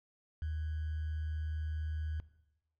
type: tone with sample-and-hold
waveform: sine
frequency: 77.78 Hz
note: D#2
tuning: in tune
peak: -34 dBFS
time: 0.42-2.2 s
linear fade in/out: 0 ms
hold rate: 1575 Hz
effects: noise-tail reverb RT60 0.9 s tail -17 dB re dry + low-pass 3000 Hz 12 dB/octave